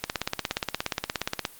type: click train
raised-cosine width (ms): 0.2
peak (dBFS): -8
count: 25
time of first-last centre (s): 0.04-1.452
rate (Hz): 17
effects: white hiss -49 dBFS RMS until 1.59 s + Opus 32 kbps